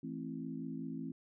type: harmonic tone with a mistuned harmonic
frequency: 55 Hz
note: A1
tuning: in tune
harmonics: 3 / 4 / 5 / 6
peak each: -45 / -45 / -42 / -49 dBFS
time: 0.03-1.12 s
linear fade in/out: 5 ms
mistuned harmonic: 5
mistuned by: -60 cents
effects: none